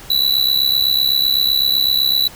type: tone with amplitude modulation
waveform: square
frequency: 3951 Hz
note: B7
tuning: in tune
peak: -10 dBFS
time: 0.1-2.28 s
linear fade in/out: 5 ms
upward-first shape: sine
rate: 67.9 Hz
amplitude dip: 80%
effects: pink hiss -38 dBFS RMS until 2.35 s